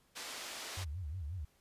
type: band-pass noise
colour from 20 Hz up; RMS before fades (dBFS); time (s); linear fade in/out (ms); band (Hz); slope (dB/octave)
white; -45; 0.15-0.85; 20; 290 to 6100; 12
type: tone with vibrato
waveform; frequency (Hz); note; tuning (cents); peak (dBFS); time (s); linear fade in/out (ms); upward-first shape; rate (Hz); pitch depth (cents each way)
sine; 82.41; E2; 0; -38; 0.77-1.45; 5; sine; 5.6; 260
effects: pink hiss -71 dBFS RMS until 1.6 s + resampled to 32000 Hz